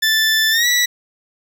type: tone with pitch glide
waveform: 20% pulse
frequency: 1760 to 1952.8 Hz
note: A6 to B6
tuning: 0 to -20 cents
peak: -8 dBFS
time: 0.02-0.86 s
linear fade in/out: 10 ms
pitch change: +180 cents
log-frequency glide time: 0.51-0.67 s
effects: 8-bit